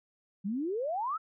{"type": "exponential sweep", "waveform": "sine", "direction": "up", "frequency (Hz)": [185, 1361], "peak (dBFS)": -30, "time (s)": [0.44, 1.18], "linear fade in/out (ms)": 20, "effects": []}